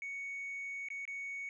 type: tone with dropouts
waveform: sine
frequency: 2227 Hz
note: C#7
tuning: 7 cents sharp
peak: -37 dBFS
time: 0.02-1.49 s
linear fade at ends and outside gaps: 1 ms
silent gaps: 0.886-0.903 / 1.053-1.077 s
effects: tanh soft clip ceiling -37 dBFS